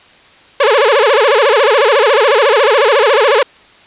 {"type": "tone with vibrato", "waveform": "sawtooth", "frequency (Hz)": 492.8, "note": "B4", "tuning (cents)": -4, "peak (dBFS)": -3, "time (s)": [0.6, 3.43], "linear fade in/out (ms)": 5, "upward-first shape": "sine", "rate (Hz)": 14, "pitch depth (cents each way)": 290, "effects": ["white hiss -43 dBFS RMS until 3.86 s", "resampled to 8000 Hz"]}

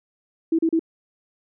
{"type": "tone bursts", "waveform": "sine", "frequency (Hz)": 326.6, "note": "E4", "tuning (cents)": -16, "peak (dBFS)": -16, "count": 3, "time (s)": [0.52, 0.794], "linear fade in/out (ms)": 5, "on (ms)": 68, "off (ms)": 35, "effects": []}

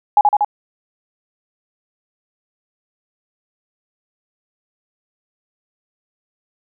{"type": "tone with echo", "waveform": "sine", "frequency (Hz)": 830.6, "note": "G#5", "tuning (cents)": 0, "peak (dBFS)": -6, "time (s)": [0.17, 0.21], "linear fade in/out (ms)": 2, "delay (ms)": 79, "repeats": 3, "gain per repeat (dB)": -2, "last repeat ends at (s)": 0.447, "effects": []}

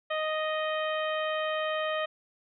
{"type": "harmonic tone", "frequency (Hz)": 622.3, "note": "D#5", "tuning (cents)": 0, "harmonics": [1, 2, 3, 4, 5, 6], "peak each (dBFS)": [-30, -34, -36, -41, -39, -48], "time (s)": [0.1, 2.06], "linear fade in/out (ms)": 10, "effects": []}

